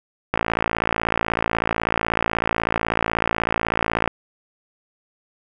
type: click train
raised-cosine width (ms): 0.5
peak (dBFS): -4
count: 211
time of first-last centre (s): 0.34-4.077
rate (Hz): 56.2
effects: none